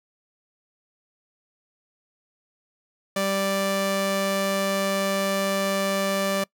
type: tone pair together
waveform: sawtooth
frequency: 195.7 / 587.1 Hz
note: G3 / D5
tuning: -3 / -1 cents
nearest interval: octave + perfect fifth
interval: 1902 cents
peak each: -23 / -22 dBFS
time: 3.16-6.44 s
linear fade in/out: 5 ms
effects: noise-tail reverb RT60 0.1 s tail -24 dB re dry